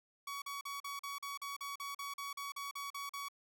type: tone bursts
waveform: sawtooth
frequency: 1127 Hz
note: C#6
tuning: 28 cents sharp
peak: -37 dBFS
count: 16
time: 0.27-3.285 s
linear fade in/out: 5 ms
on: 150 ms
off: 41 ms
effects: none